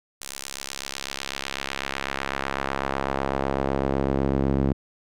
sawtooth tone with band-pass filter sweep, 68 Hz, C#2, 33 cents flat, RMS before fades -27 dBFS, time 0.21-4.73 s, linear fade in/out 5 ms, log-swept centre 8700 to 250 Hz, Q 0.89, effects none

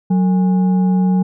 sine tone with frequency modulation, 185.4 Hz, F#3, 4 cents sharp, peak -11 dBFS, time 0.1-1.23 s, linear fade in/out 10 ms, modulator 636 Hz, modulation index 0.29, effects none

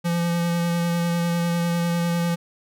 square tone with vibrato, 171.1 Hz, F3, 35 cents flat, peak -21 dBFS, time 0.04-2.36 s, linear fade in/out 20 ms, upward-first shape sine, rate 10 Hz, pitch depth 13 cents each way, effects none

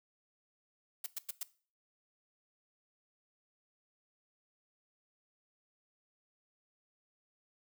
blue noise bursts, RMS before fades -38 dBFS, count 4, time 1.04-1.432 s, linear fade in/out 5 ms, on 23 ms, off 100 ms, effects noise-tail reverb RT60 0.4 s tail -18 dB re dry

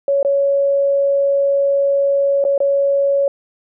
sine tone with dropouts, 558 Hz, C#5, 11 cents sharp, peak -12 dBFS, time 0.08-3.28 s, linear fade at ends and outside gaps 2 ms, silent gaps 0.229-0.248 / 2.441-2.45 / 2.579-2.603 s, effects none

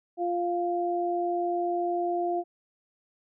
sine tone pair together, 349.2 / 698.5 Hz, F4 / F5, 0 / 0 cents, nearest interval octave, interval 1200 cents, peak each -28 dBFS, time 0.17-2.44 s, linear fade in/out 50 ms, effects none

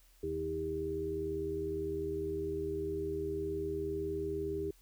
harmonic tone with a mistuned harmonic, 79.8 Hz, D#2, 44 cents sharp, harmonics 1 / 2 / 4 / 5, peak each -43 / -47 / -41 / -35 dBFS, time 0.23-4.71 s, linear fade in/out 5 ms, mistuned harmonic 1, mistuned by +36 cents, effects added 41 Hz sine -62 dBFS peak until 4.81 s + white hiss -67 dBFS RMS until 4.81 s

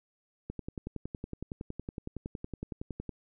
click train, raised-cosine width 3 ms, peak -24 dBFS, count 29, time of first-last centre 0.5-3.093 s, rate 10.8 Hz, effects none

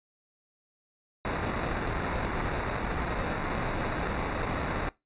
pink noise with sample-and-hold, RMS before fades -31 dBFS, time 1.25-4.89 s, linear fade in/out 0 ms, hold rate 3150 Hz, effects noise-tail reverb RT60 0.2 s tail -21 dB re dry + resampled to 8000 Hz

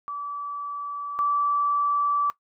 sine tone pair in turn, 1153 / 1157.8 Hz, D6 / D6, -32 / -25 cents, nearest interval unison, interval 7 cents, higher second, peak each -29 / -20 dBFS, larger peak second, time 0.08-1.19 / 1.19-2.3 s, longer neither, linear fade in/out 0 ms, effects noise-tail reverb RT60 0.1 s tail -18 dB re dry

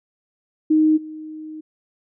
sine tone with level steps, 311.1 Hz, D#4, in tune, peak -12 / -31 dBFS, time 0.7-1.61 s, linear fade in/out 10 ms, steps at 0.96 s, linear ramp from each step 20 ms, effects none

